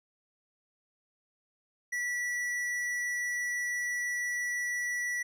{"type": "tone with tanh clipping", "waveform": "triangle", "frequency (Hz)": 1951, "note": "B6", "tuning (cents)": -22, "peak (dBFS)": -32, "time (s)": [1.92, 5.23], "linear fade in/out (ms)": 10, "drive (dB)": 15, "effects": []}